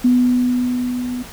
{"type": "tone with level ramp", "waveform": "sine", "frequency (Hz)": 248.1, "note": "B3", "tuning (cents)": 8, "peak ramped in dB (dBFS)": [-9, -22], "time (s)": [0.04, 1.23], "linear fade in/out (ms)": 10, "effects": ["pink hiss -37 dBFS RMS until 1.32 s"]}